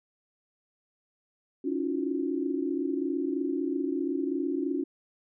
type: tone cluster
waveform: sine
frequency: 278.6 / 314 / 339.4 / 362.5 Hz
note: C#4 / D#4 / F4 / F#4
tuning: +9 / +16 / -49 / -35 cents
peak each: -30 / -34 / -35 / -33 dBFS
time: 1.64-4.84 s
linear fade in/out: 10 ms
effects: none